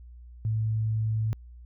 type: tone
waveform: sine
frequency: 110 Hz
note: A2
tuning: in tune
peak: -24 dBFS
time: 0.45-1.33 s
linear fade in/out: 0 ms
effects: added 60 Hz sine -44 dBFS peak until 1.65 s